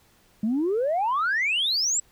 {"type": "exponential sweep", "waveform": "sine", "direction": "up", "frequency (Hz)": [204.9, 7910], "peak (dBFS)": -20, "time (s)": [0.43, 2], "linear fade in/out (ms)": 5, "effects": ["tanh soft clip ceiling -18 dBFS", "pink hiss -60 dBFS RMS until 2.11 s"]}